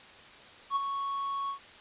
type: tone with ADSR envelope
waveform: triangle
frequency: 1108.7 Hz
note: C#6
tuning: in tune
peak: -22 dBFS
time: 0.7-1.59 s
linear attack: 59 ms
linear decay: 22 ms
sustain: -7 dB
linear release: 98 ms
effects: white hiss -51 dBFS RMS until 1.8 s + resampled to 8000 Hz